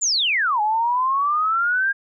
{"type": "exponential two-way sweep", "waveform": "sine", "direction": "down then up", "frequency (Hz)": [7459, 830.6, 1626], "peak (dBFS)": -17, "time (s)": [0.01, 1.93], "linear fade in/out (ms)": 20, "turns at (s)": 0.61, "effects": []}